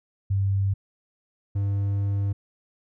sine / triangle tone pair in turn, 98 / 99.89 Hz, G2 / G2, 0 / +33 cents, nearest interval unison, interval 33 cents, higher second, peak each -20 dBFS, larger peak neither, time 0.3-0.74 / 1.55-2.33 s, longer second, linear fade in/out 10 ms, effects none

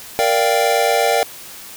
square chord, G minor seventh, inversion first, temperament equal with one note detuned, 466.2 / 587.3 / 696 / 784 Hz, Bb4 / D5 / F5 / G5, 0 / 0 / -6 / 0 cents, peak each -20 dBFS, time 0.19-1.23 s, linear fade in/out 0 ms, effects white hiss -36 dBFS RMS until 1.76 s

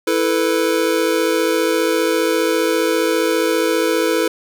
square chord, E suspended fourth, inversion none, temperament just, 329.6 / 439.5 / 494.4 Hz, E4 / A4 / B4, 0 / -2 / +2 cents, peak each -20 dBFS, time 0.07-4.28 s, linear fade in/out 5 ms, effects none

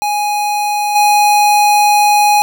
square tone with level steps, 830.6 Hz, G#5, in tune, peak -14 / -8 dBFS, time 0.02-2.42 s, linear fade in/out 0 ms, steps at 0.95 s, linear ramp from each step 10 ms, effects none

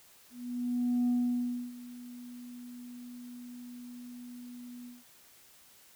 sine tone with ADSR envelope, 244.4 Hz, B3, 18 cents flat, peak -23 dBFS, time 0.3-5.04 s, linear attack 780 ms, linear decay 640 ms, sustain -20 dB, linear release 180 ms, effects tanh soft clip ceiling -23 dBFS + white hiss -59 dBFS RMS until 5.95 s

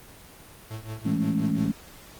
45% pulse tone with tremolo, 110 Hz, A2, in tune, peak -31 dBFS, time 0.7-1.72 s, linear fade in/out 10 ms, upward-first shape triangle, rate 5.7 Hz, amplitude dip 85%
sine chord, A major seventh, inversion second, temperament equal, 164.81 / 207.7 / 220 / 277.2 Hz, E3 / G#3 / A3 / C#4, 0 / 0 / 0 / 0 cents, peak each -28 dBFS, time 1.05-1.72 s, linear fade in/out 10 ms
effects pink hiss -48 dBFS RMS until 2.19 s + Opus 24 kbps

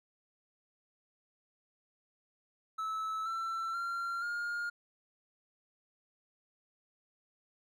triangle tone with pitch steps, 1304 / 1340.7 / 1378.4 / 1417.1 Hz, E6 / E6 / F6 / F6, -19 / +29 / -23 / +25 cents, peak -32 dBFS, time 2.78-4.7 s, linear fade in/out 10 ms, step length 480 ms, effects none

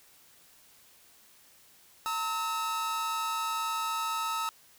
45% pulse tone pair together, 911 / 1289.4 Hz, A#5 / E6, -40 / -39 cents, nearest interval tritone, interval 601 cents, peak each -35 / -31 dBFS, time 2.06-4.49 s, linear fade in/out 0 ms, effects white hiss -59 dBFS RMS until 4.78 s

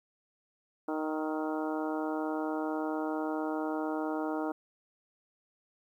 harmonic tone with a mistuned harmonic, 155.56 Hz, D#3, in tune, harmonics 2 / 3 / 4 / 5 / 6 / 7 / 8 / 9, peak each -33 / -39 / -39 / -40 / -42 / -47 / -45 / -46 dBFS, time 0.88-4.52 s, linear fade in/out 5 ms, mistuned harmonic 8, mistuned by +30 cents, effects 11-bit

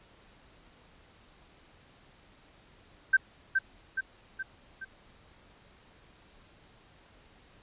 sine tone with echo, 1556 Hz, G6, 13 cents flat, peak -17 dBFS, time 3.13-3.17 s, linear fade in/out 10 ms, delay 420 ms, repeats 4, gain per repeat -5 dB, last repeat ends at 4.85 s, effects pink hiss -59 dBFS RMS until 7.62 s + resampled to 8000 Hz

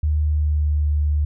sine tone with pitch glide, 75.8 to 74.28 Hz, D#2 to D2, -45 to +20 cents, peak -16 dBFS, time 0.03-1.25 s, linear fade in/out 5 ms, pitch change -35 cents, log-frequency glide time 0.21-0.89 s, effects none

